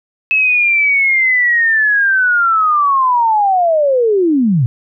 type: linear sweep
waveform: sine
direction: down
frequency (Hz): 2600 to 110.8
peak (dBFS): -9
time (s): 0.31-4.66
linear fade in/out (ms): 0
effects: none